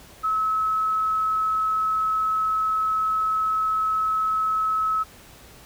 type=tone; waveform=sine; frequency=1292 Hz; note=E6; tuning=35 cents flat; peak=-20 dBFS; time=0.23-5.04 s; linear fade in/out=20 ms; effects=added 60 Hz sine -54 dBFS peak until 5.65 s + pink hiss -48 dBFS RMS until 5.65 s